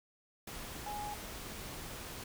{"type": "tone in noise", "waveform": "sine", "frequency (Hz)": 830.6, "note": "G#5", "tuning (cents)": 0, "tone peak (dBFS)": -39, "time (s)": [0.86, 1.14], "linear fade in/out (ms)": 5, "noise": "pink", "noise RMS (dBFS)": -45, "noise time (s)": [0.47, 2.24], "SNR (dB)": 3, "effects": []}